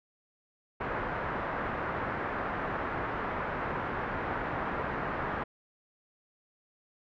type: low-pass noise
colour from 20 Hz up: white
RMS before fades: -34 dBFS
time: 0.8-5.44 s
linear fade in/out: 10 ms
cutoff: 1600 Hz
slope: 24 dB/octave
effects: none